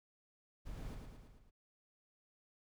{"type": "noise with echo", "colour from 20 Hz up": "brown", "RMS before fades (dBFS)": -45, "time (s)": [0.65, 0.96], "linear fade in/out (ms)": 20, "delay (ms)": 110, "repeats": 5, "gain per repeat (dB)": -4, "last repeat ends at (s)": 1.51, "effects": []}